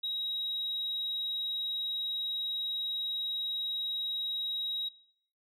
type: tone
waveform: sine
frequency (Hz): 3820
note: A#7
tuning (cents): +42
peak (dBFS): -30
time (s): 0.03-4.89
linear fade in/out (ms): 10
effects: noise-tail reverb RT60 0.7 s tail -24 dB re dry + tanh soft clip ceiling -28 dBFS